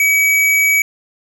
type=tone; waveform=square; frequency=2275 Hz; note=C#7; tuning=44 cents sharp; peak=-11 dBFS; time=0-0.82 s; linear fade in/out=2 ms; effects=none